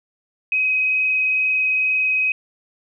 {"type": "tone with frequency modulation", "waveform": "sine", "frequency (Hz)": 2529, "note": "D#7", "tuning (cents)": 28, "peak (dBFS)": -16, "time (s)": [0.52, 2.32], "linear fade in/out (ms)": 2, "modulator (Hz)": 22.2, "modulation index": 0.72, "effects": []}